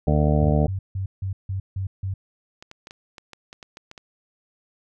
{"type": "harmonic tone", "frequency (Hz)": 75, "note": "D2", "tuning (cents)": 37, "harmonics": [1, 2, 3, 4, 6, 7, 8, 9, 10], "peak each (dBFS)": [-21, -20, -25, -29, -28, -36, -27, -33, -32], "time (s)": [0.07, 0.67], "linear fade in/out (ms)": 5}
{"type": "tone bursts", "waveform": "sine", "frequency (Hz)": 96, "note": "G2", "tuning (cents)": -36, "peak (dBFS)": -24, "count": 7, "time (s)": [0.41, 2.14], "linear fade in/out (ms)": 5, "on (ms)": 110, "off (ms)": 160}
{"type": "clicks", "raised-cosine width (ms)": 0.2, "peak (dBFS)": -23, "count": 11, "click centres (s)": [2.625, 2.714, 2.871, 2.909, 3.182, 3.333, 3.529, 3.628, 3.771, 3.914, 3.978]}
{"effects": []}